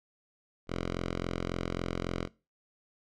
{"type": "tone", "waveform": "5% pulse", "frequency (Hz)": 43.65, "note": "F1", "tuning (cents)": 0, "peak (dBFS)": -21, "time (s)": [0.67, 2.29], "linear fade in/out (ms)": 50, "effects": ["noise-tail reverb RT60 0.3 s tail -21 dB re dry", "low-pass 5000 Hz 12 dB/octave"]}